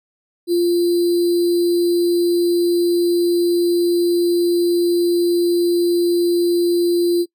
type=tone with sample-and-hold; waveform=sine; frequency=346.7 Hz; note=F4; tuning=13 cents flat; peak=-13 dBFS; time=0.47-7.26 s; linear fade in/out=50 ms; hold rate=4410 Hz; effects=noise-tail reverb RT60 0.1 s tail -24 dB re dry